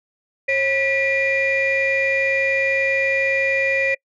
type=tone cluster; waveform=sine; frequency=541 / 1955 / 2403 Hz; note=C#5 / B6 / D7; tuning=-42 / -18 / +39 cents; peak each=-20 dBFS; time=0.48-3.95 s; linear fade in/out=10 ms; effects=noise-tail reverb RT60 0.1 s tail -26 dB re dry + tanh soft clip ceiling -10 dBFS